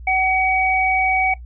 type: tone pair together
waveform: sine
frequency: 753.9 / 2264 Hz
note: F#5 / C#7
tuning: +32 / +36 cents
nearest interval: octave + perfect fifth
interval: 1904 cents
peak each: -18 dBFS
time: 0.07-1.34 s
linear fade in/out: 5 ms
effects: noise-tail reverb RT60 0.1 s tail -17 dB re dry + added 60 Hz sine -33 dBFS peak until 1.45 s